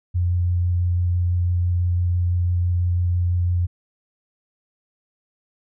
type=tone with vibrato; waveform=sine; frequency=88.3 Hz; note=F2; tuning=20 cents sharp; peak=-17 dBFS; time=0.14-3.67 s; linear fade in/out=20 ms; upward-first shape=square; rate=6 Hz; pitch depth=8 cents each way; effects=none